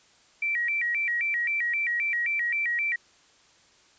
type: tone with vibrato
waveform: sine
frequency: 2108 Hz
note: C7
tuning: 12 cents sharp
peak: -24 dBFS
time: 0.42-2.96 s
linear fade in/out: 5 ms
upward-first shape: square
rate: 3.8 Hz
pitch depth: 180 cents each way
effects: white hiss -59 dBFS RMS until 3.98 s + resampled to 16000 Hz